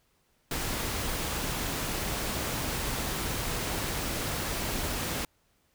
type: noise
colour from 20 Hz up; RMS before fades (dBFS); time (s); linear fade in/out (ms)
pink; -32; 0.51-5.25; 2
effects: pink hiss -70 dBFS RMS until 5.74 s